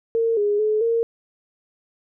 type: tone with pitch steps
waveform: sine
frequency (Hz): 457 / 412.5 / 428.8 / 460.9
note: A#4 / G#4 / A4 / A#4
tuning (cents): -34 / -12 / -45 / -20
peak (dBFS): -17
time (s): 0.15-1.03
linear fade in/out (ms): 0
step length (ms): 220
effects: none